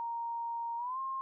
sine tone with pitch glide, 932.3 to 1064.8 Hz, A#5 to C6, 0 to +30 cents, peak -34 dBFS, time 0-1.21 s, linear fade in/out 0 ms, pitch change +230 cents, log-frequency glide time 0.77-0.99 s, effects none

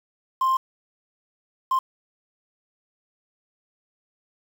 triangle tone bursts at uneven times, 1051 Hz, C6, 7 cents sharp, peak -15 dBFS, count 2, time 0.41-0.57 / 1.71-1.79 s, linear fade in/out 5 ms, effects tanh soft clip ceiling -14 dBFS + 7-bit

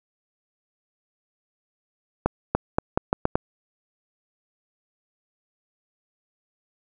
accelerating click train, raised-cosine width 1 ms, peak -5 dBFS, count 7, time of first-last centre 2.26-3.355 s, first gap 290 ms, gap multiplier 0.81, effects none

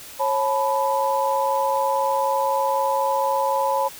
sine tone cluster, 545 / 866 / 990 Hz, C#5 / A5 / B5, -29 / -28 / +4 cents, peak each -23 dBFS, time 0.19-3.89 s, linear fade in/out 20 ms, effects white hiss -40 dBFS RMS until 3.99 s

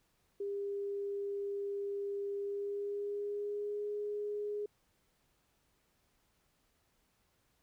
sine tone with pitch glide, 401.5 to 414.9 Hz, G4 to G#4, +41 to -2 cents, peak -35 dBFS, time 0.4-4.66 s, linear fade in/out 5 ms, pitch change +57 cents, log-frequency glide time 2.38-3.88 s, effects pink hiss -75 dBFS RMS until 7.62 s

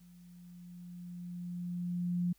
sine tone with level ramp, 176.3 Hz, F3, 17 cents sharp, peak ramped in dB -55 to -28 dBFS, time 0-2.33 s, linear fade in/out 10 ms, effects added 50 Hz sine -70 dBFS peak until 2.38 s + white hiss -70 dBFS RMS until 2.38 s

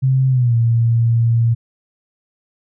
sine tone with pitch glide, 131.8 to 116.07 Hz, C3 to A#2, +13 to -7 cents, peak -11 dBFS, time 0.02-1.55 s, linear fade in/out 20 ms, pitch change -220 cents, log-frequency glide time 0.29-0.55 s, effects none

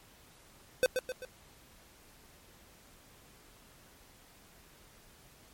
square tone with echo, 510 Hz, C5, 44 cents flat, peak -23 dBFS, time 0.83-0.86 s, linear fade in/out 0 ms, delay 130 ms, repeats 3, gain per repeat -6 dB, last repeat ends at 1.25 s, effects pink hiss -59 dBFS RMS until 5.53 s + MP3 64 kbps

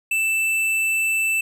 sine tone with hard clipping, 2651 Hz, E7, 9 cents sharp, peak -20 dBFS, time 0.11-1.41 s, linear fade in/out 5 ms, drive 10 dB, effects none

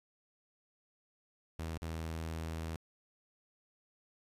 sawtooth tone with dropouts, 81 Hz, E2, 30 cents flat, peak -34 dBFS, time 1.59-2.76 s, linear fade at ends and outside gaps 0 ms, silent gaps 1.776-1.82 s, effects resampled to 32000 Hz + 11-bit

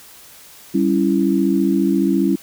sine chord, C# diminished, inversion second, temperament equal with one note detuned, 196 / 277.2 / 331.9 Hz, G3 / C#4 / E4, 0 / 0 / +12 cents, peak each -18 dBFS, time 0.74-2.36 s, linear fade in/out 10 ms, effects white hiss -43 dBFS RMS until 2.42 s

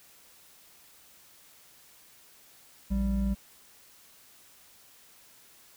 triangle tone pair together, 57.74 / 196 Hz, A#1 / G3, -16 / 0 cents, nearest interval octave + major sixth, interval 2116 cents, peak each -26 dBFS, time 2.9-3.35 s, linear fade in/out 20 ms, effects white hiss -57 dBFS RMS until 5.76 s

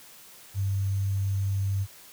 sine tone with sample-and-hold, 98 Hz, G2, in tune, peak -24 dBFS, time 0.54-1.87 s, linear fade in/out 50 ms, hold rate 6300 Hz, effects white hiss -50 dBFS RMS until 2.12 s

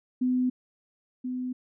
sine tone pair in turn, 252.5 / 252.5 Hz, B3 / B3, +39 / +39 cents, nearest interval unison, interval 0 cents, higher neither, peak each -22 / -29 dBFS, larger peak first, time 0.21-0.5 / 1.24-1.53 s, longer neither, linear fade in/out 10 ms, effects none

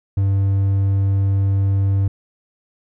triangle tone, 98 Hz, G2, in tune, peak -12 dBFS, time 0.17-2.08 s, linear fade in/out 5 ms, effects none

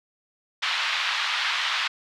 white band-pass noise, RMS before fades -26 dBFS, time 0.62-1.88 s, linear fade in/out 10 ms, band 960 to 3800 Hz, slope 24 dB/octave, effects none

